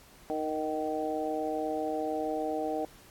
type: harmonic tone with a mistuned harmonic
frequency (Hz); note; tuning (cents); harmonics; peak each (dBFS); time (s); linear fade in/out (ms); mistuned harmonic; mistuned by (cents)
155.56; D#3; 0; 2 / 3 / 4 / 5; -35 / -35 / -35 / -35; 0.3-2.85; 0; 5; -21
effects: pink hiss -56 dBFS RMS until 3.1 s + AAC 64 kbps